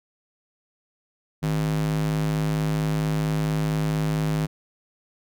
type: tone with high-pass filter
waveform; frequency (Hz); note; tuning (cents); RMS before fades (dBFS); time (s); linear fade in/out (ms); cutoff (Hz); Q
square; 52.2; G#1; +10; -24; 1.42-4.47; 20; 140; 2.4
effects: none